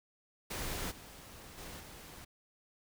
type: noise with level steps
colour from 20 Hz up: pink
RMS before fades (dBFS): -39 / -52 / -47 / -51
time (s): 0.5-2.25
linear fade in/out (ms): 10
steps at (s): 0.9 / 1.57 / 1.79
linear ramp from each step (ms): 20
effects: none